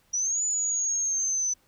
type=linear two-way sweep; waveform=sine; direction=up then down; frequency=5770 to 6980 to 6020 Hz; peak=-24 dBFS; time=0.13-1.54 s; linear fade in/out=10 ms; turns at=0.43 s; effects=pink hiss -65 dBFS RMS until 1.67 s